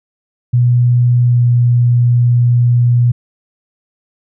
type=tone with pitch glide; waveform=sine; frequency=122.1 to 121.05 Hz; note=B2 to B2; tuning=-19 to -34 cents; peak=-7 dBFS; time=0.53-3.12 s; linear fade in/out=10 ms; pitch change=-15 cents; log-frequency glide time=1.23-1.42 s; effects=none